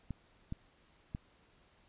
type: clicks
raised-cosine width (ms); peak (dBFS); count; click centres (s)
5; -26; 3; 0.107 / 0.524 / 1.149
effects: pink hiss -67 dBFS RMS until 1.88 s + resampled to 8000 Hz